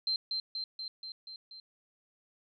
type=tone with echo; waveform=sine; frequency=4129 Hz; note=C8; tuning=24 cents flat; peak=-28 dBFS; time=0.07-0.16 s; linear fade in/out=2 ms; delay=240 ms; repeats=6; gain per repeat=-3 dB; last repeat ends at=1.6 s; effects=none